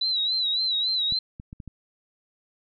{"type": "tone with vibrato", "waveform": "sine", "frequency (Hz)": 3951, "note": "B7", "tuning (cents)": 0, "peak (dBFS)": -22, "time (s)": [0.01, 1.19], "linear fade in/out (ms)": 5, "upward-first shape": "sine", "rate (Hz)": 3.6, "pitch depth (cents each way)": 80}
{"type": "clicks", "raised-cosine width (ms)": 5, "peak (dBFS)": -26, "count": 5, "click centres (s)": [1.123, 1.399, 1.529, 1.602, 1.677]}
{"effects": []}